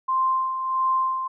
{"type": "tone with tremolo", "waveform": "sine", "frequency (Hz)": 1046.5, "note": "C6", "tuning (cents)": 0, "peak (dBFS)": -18, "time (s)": [0.08, 1.28], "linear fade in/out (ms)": 10, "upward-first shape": "sine", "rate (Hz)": 1.5, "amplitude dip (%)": 55, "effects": []}